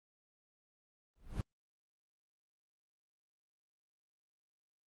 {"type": "noise with exponential growth", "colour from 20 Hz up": "brown", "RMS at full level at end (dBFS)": -32, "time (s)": [1.16, 1.41], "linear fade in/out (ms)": 0, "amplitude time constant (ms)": 54, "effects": ["Opus 24 kbps"]}